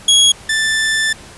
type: tone pair in turn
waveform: sawtooth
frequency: 3322 / 1765.9 Hz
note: G#7 / A6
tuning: 0 / +6 cents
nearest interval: major seventh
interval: 1094 cents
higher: first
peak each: -4 / -10 dBFS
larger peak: first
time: 0.08-0.32 / 0.49-1.13 s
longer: second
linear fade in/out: 5 ms
effects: pink hiss -38 dBFS RMS until 1.37 s + resampled to 24000 Hz